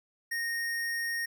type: tone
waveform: square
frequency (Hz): 1856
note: A#6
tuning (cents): -8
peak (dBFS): -31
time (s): 0.31-1.26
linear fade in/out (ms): 10
effects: none